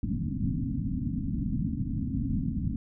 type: low-pass noise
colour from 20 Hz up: white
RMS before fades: -30 dBFS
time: 0.03-2.76 s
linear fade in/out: 2 ms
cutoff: 280 Hz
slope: 96 dB/octave
effects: none